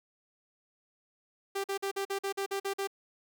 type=tone bursts; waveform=sawtooth; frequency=393.5 Hz; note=G4; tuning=7 cents sharp; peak=-27 dBFS; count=10; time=1.55-2.874 s; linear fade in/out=10 ms; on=91 ms; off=46 ms; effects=11-bit